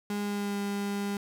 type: tone with pitch glide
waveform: 35% pulse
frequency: 205 to 201.6 Hz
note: G#3 to G3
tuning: -22 to +49 cents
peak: -28 dBFS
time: 0.1-1.17 s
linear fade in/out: 2 ms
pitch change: -29 cents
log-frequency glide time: 0.2-0.58 s
effects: none